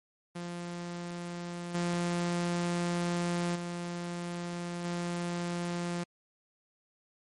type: tone with level steps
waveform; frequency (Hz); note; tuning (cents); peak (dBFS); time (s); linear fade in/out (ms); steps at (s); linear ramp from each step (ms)
sawtooth; 173.8; F3; -8; -33 / -25 / -31 / -28; 0.35-6.04; 10; 1.74 / 3.55 / 4.84; 10
effects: MP3 48 kbps